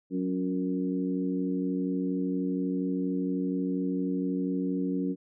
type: harmonic tone with a mistuned harmonic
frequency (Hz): 92.7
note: F#2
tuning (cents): +4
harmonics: 2 / 3 / 4 / 5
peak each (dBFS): -31 / -29 / -37 / -39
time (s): 0.1-5.16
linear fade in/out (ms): 50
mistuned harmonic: 4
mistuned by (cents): -40
effects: none